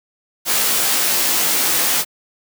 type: noise with comb filter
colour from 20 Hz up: white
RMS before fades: -17 dBFS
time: 0.45-2.05 s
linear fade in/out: 50 ms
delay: 17 ms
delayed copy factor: -0.95
effects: high-pass 200 Hz 12 dB/octave